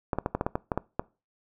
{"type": "clicks", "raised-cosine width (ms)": 1, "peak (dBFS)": -12, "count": 10, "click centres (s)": [0.132, 0.186, 0.261, 0.35, 0.411, 0.465, 0.555, 0.718, 0.776, 0.995], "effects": ["noise-tail reverb RT60 0.3 s tail -22 dB re dry"]}